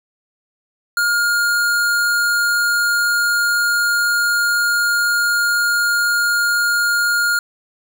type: tone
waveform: square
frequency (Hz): 1418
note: F6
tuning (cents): +26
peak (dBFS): -15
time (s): 0.97-7.39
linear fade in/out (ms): 2
effects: none